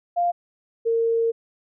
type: tone pair in turn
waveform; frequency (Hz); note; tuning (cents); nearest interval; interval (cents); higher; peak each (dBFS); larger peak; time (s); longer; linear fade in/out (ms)
sine; 698.5 / 458.4; F5 / A#4; 0 / -29; perfect fifth; 729; first; -18; neither; 0.16-0.32 / 0.85-1.32; second; 20
effects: none